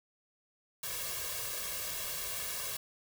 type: noise with comb filter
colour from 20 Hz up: white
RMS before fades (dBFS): -38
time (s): 0.83-2.77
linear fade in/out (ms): 5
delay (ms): 1.8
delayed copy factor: +0.9
effects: none

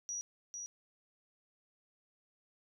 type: tone with echo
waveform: sine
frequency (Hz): 5800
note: F#8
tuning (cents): -35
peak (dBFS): -37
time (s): 0.09-0.21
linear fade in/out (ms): 0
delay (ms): 450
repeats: 1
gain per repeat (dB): -4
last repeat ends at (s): 0.66
effects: none

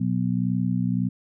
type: harmonic tone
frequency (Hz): 61.74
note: B1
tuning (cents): 0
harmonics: 2 / 3 / 4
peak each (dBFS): -26 / -24 / -27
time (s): 0-1.09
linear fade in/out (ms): 10
effects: none

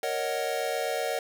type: chord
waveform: square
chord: D# minor seventh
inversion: second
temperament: equal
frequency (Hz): 466.2 / 554.4 / 622.3 / 740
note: A#4 / C#5 / D#5 / F#5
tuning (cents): 0 / 0 / 0 / 0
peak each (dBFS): -34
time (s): 0.03-1.19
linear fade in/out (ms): 2
effects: none

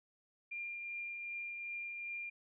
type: tone with tremolo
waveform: sine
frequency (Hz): 2396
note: D7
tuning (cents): +34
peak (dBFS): -39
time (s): 0.51-2.3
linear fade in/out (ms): 10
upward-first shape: triangle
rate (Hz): 2.6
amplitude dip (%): 30
effects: none

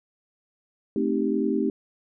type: chord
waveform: sine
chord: A half-diminished seventh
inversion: none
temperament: equal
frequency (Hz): 220 / 261.6 / 311.1 / 392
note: A3 / C4 / Eb4 / G4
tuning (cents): 0 / 0 / 0 / 0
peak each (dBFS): -27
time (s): 0.96-1.7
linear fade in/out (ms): 2
effects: none

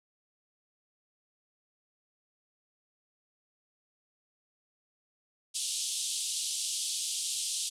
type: band-pass noise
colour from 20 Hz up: white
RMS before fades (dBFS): -34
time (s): 5.54-7.7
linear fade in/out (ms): 20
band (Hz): 3000 to 10000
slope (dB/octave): 48
effects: none

